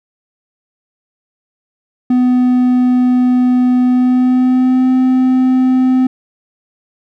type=tone with pitch glide; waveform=triangle; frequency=250 to 257 Hz; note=B3 to C4; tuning=+21 to -31 cents; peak=-6 dBFS; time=2.1-6.07 s; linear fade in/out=5 ms; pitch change=+48 cents; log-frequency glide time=3.84-4.89 s; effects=none